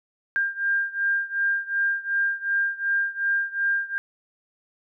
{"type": "beating tone pair", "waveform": "sine", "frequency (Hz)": [1598, 1600.7], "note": ["G6", "G6"], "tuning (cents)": [33, 36], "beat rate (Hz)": 2.7, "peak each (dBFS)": [-24, -26], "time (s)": [0.36, 3.98], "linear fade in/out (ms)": 0, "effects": []}